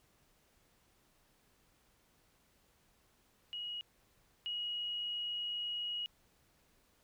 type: tone pair in turn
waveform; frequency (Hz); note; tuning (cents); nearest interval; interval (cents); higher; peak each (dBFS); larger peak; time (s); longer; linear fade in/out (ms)
sine; 2898 / 2898; F#7 / F#7; -37 / -37; unison; 0; neither; -39 / -36; second; 3.53-3.81 / 4.46-6.06; second; 0
effects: pink hiss -71 dBFS RMS until 7.03 s